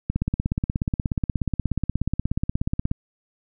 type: click train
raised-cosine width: 5 ms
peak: -10 dBFS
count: 48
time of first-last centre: 0.1-2.914 s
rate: 16.7 Hz
effects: none